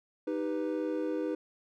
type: chord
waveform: triangle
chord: Eb augmented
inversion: none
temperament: equal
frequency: 311.1 / 392 / 493.9 Hz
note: Eb4 / G4 / B4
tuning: 0 / 0 / 0 cents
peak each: -31 / -35 / -33 dBFS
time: 0.27-1.35 s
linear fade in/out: 5 ms
effects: none